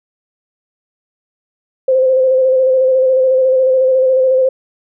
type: tone with vibrato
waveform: sine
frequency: 520 Hz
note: C5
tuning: 11 cents flat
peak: -8 dBFS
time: 1.88-4.49 s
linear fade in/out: 5 ms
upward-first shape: square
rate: 14 Hz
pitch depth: 23 cents each way
effects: none